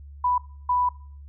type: tone bursts at uneven times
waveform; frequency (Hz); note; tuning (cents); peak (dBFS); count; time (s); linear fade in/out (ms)
sine; 989; B5; +2; -19; 2; 0.24-0.38 / 0.69-0.89; 5
effects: noise-tail reverb RT60 0.5 s tail -22 dB re dry + added 71 Hz sine -40 dBFS peak until 1.28 s